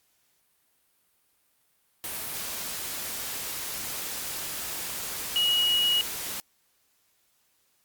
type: tone in noise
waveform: sine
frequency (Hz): 2900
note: F#7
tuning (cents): -35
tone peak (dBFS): -21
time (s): 5.36-6.01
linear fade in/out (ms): 0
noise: white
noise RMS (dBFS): -34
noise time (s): 2.04-6.4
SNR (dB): +10
effects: white hiss -69 dBFS RMS until 7.84 s + Opus 48 kbps